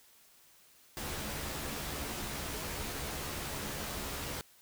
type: noise with comb filter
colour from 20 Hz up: pink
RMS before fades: -39 dBFS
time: 0.97-4.41 s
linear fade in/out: 0 ms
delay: 14 ms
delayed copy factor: +0.55
effects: white hiss -62 dBFS RMS until 4.61 s